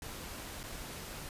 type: noise with dropouts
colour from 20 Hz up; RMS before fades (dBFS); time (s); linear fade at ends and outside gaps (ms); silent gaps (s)
pink; -44; 0.02-1.29; 1; 0.631-0.637
effects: resampled to 32000 Hz